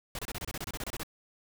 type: noise bursts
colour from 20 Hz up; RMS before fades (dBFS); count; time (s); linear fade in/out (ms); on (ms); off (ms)
pink; -37; 14; 0.15-1.033; 2; 38; 27
effects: none